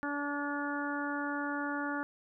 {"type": "harmonic tone", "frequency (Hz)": 288.2, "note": "D4", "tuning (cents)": -33, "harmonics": [1, 2, 3, 4, 5, 6], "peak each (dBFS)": [-36, -43, -41, -42, -38, -43], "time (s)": [0.03, 2.03], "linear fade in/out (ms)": 0, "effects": []}